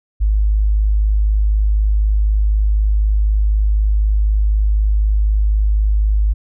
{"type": "tone", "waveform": "sine", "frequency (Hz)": 52, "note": "G#1", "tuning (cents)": 3, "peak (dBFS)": -11, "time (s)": [0.2, 6.34], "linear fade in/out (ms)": 20, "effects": []}